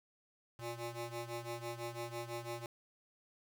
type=ring-modulated tone; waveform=15% pulse; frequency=236 Hz; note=A#3; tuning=22 cents sharp; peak=-32 dBFS; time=0.59-2.66 s; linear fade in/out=2 ms; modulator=115 Hz; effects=none